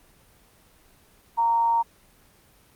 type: tone with amplitude modulation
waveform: sine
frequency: 925 Hz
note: A#5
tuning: 14 cents flat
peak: -17 dBFS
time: 1.37-1.83 s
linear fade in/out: 20 ms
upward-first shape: sine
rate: 217 Hz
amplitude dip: 30%
effects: pink hiss -57 dBFS RMS until 2.75 s + Opus 24 kbps